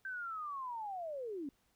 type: linear sweep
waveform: sine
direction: down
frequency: 1568 to 261.6 Hz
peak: -39 dBFS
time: 0.05-1.49 s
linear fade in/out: 2 ms
effects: pink hiss -75 dBFS RMS until 1.75 s